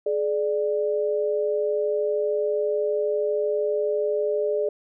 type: tone pair together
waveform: sine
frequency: 423.4 / 591 Hz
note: G#4 / D5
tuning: +33 / +11 cents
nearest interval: tritone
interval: 578 cents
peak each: -23 / -25 dBFS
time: 0.06-4.69 s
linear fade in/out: 5 ms
effects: none